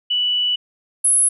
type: tone pair in turn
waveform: sine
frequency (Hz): 2960 / 10668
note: F#7 / E9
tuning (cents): 0 / +20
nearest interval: octave + minor seventh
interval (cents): 2220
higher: second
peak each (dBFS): -16 / -12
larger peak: second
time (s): 0.1-0.56 / 1.04-1.29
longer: first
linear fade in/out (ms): 10
effects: none